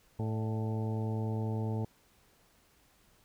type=harmonic tone with a mistuned harmonic; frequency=110 Hz; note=A2; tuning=in tune; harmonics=1 / 2 / 3 / 4 / 5 / 6 / 7 / 8; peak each=-32 / -38 / -44 / -42 / -49 / -51 / -49 / -48 dBFS; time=0.19-1.85 s; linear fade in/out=5 ms; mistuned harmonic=5; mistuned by=+45 cents; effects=pink hiss -66 dBFS RMS until 3.24 s